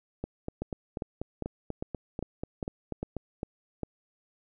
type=two click trains; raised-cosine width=2 ms; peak=-19 / -20 dBFS; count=9 / 13; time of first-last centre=0.62-3.833 / 0.24-3.167 s; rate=2.49 / 4.1 Hz; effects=none